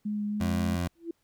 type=tone with vibrato; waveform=sine; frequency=208.5 Hz; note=G#3; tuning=7 cents sharp; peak=-28 dBFS; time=0.05-0.76 s; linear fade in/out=10 ms; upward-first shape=sine; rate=3.7 Hz; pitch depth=11 cents each way
type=tone; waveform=20% pulse; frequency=87.31 Hz; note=F2; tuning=in tune; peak=-23 dBFS; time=0.4-0.88 s; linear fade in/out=10 ms
type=tone with exponential growth; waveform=sine; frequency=335.3 Hz; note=E4; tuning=30 cents sharp; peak=-28 dBFS; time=0.95-1.11 s; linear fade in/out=5 ms; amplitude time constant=33 ms
effects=pink hiss -73 dBFS RMS until 1.23 s